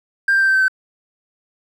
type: tone with pitch steps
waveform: triangle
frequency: 1591 / 1579.1 / 1567.3 / 1555.6 / 1543.9 / 1532.4 Hz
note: G6 / G6 / G6 / G6 / G6 / G6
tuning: +25 / +12 / -1 / -14 / -27 / -40 cents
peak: -9 dBFS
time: 0.28-0.682 s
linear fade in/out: 5 ms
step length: 67 ms
effects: tanh soft clip ceiling -8 dBFS